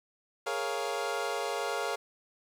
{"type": "chord", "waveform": "25% pulse", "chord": "Bb minor seventh", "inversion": "third", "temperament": "equal", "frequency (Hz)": [415.3, 466.2, 554.4, 698.5], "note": ["Ab4", "Bb4", "Db5", "F5"], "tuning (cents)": [0, 0, 0, 0], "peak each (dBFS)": -33, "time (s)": [0.46, 1.96], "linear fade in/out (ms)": 10, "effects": ["low-pass 10000 Hz 12 dB/octave", "9-bit"]}